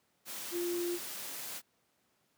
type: tone in noise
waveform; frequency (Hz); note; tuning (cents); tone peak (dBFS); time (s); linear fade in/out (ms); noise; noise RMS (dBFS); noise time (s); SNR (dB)
sine; 348.3; F4; -5; -32; 0.51-0.99; 50; white; -42; 0.25-1.62; +7
effects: pink hiss -74 dBFS RMS until 2.37 s + high-pass 150 Hz 12 dB/octave